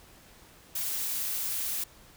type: noise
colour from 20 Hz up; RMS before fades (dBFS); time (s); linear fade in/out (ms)
blue; -32; 0.75-1.84; 5
effects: pink hiss -55 dBFS RMS until 2.16 s